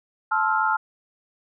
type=chord; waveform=sine; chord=F major seventh; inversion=first; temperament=just; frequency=873.1 / 1047.7 / 1309.6 / 1396.9 Hz; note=A5 / C6 / E6 / F6; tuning=-14 / +2 / -12 / 0 cents; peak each=-23 / -29 / -26 / -23 dBFS; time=0.31-0.77 s; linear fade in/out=10 ms; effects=none